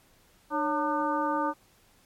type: harmonic tone with a mistuned harmonic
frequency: 301 Hz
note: D4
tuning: 43 cents sharp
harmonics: 1 / 2 / 3 / 4 / 5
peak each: -31 / -33 / -29 / -31 / -38 dBFS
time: 0.5-1.54 s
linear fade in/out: 50 ms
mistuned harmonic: 2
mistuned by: -130 cents
effects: pink hiss -62 dBFS RMS until 2.05 s + MP3 64 kbps